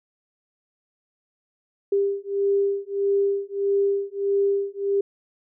sine beating tone pair, 397.6 / 399.2 Hz, G4 / G4, +25 / +32 cents, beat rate 1.6 Hz, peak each -23 dBFS, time 1.92-5.01 s, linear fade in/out 5 ms, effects none

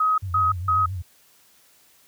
sine tone bursts, 1265 Hz, D#6, 28 cents sharp, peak -17 dBFS, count 3, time 0-0.86 s, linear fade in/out 5 ms, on 180 ms, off 160 ms
sine tone with vibrato, 91.1 Hz, F#2, 26 cents flat, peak -26 dBFS, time 0.22-1.02 s, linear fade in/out 10 ms, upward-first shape triangle, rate 7.4 Hz, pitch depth 140 cents each way
effects white hiss -57 dBFS RMS until 2.07 s + high-pass 60 Hz 12 dB/octave

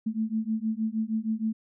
sine beating tone pair, 217.2 / 223.6 Hz, A3 / A3, -22 / +28 cents, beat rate 6.4 Hz, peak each -29 dBFS, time 0.06-1.53 s, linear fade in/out 10 ms, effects none

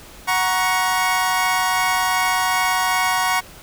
25% pulse chord, F# major, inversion none, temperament equal with one note detuned, 740 / 945.3 / 1108.7 Hz, F#5 / A#5 / C#6, 0 / +24 / 0 cents, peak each -18 dBFS, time 0.27-3.41 s, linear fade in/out 20 ms, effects pink hiss -42 dBFS RMS until 3.62 s

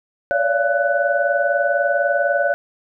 sine tone cluster, 563 / 583 / 687 / 1492 Hz, C#5 / D5 / F5 / F#6, +27 / -13 / -29 / +14 cents, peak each -21 dBFS, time 0.31-2.54 s, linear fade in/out 0 ms, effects none

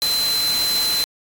sine tone in noise, 4071 Hz, C8, 48 cents flat, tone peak -18 dBFS, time 0.02-1.04 s, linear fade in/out 0 ms, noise white, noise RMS -25 dBFS, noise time 0.02-1.04 s, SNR +4 dB, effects AAC 64 kbps

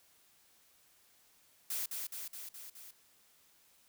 blue noise with echo, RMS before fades -37 dBFS, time 1.7-1.86 s, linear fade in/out 5 ms, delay 210 ms, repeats 5, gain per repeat -3 dB, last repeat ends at 2.91 s, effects white hiss -67 dBFS RMS until 3.88 s

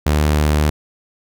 sawtooth tone, 75.2 Hz, D2, 42 cents sharp, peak -9 dBFS, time 0.06-0.7 s, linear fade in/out 5 ms, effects none

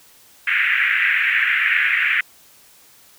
pink band-pass noise, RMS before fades -18 dBFS, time 0.47-2.21 s, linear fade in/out 5 ms, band 1600 to 2500 Hz, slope 48 dB/octave, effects white hiss -50 dBFS RMS until 3.18 s

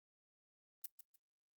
violet noise with echo, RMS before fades -42 dBFS, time 0.84-0.86 s, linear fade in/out 5 ms, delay 150 ms, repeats 2, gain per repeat -11 dB, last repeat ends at 1.16 s, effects noise-tail reverb RT60 0.1 s tail -17 dB re dry + Opus 32 kbps

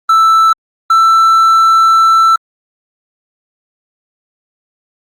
triangle tone pair in turn, 1322 / 1331.2 Hz, E6 / E6, +5 / +17 cents, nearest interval unison, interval 12 cents, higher second, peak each -3 dBFS, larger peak neither, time 0.09-0.53 / 0.9-2.36 s, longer second, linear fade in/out 5 ms, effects Opus 32 kbps

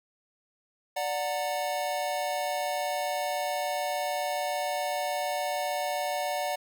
square chord, D augmented, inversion none, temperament just, 587.3 / 734.2 / 917.7 Hz, D5 / F#5 / A#5, 0 / -14 / -27 cents, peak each -33 / -32 / -38 dBFS, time 0.96-6.56 s, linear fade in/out 10 ms, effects none

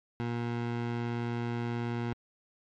20% pulse tone, 118.6 Hz, A#2, 30 cents sharp, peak -26 dBFS, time 0.2-2.13 s, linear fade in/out 0 ms, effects low-pass 3000 Hz 12 dB/octave + MP3 64 kbps

